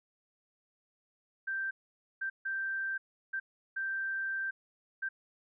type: tone bursts at uneven times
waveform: sine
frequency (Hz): 1568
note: G6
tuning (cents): 0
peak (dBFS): -32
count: 6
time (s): 1.47-1.71 / 2.21-2.3 / 2.45-2.98 / 3.33-3.4 / 3.76-4.51 / 5.02-5.09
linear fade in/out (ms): 10
effects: none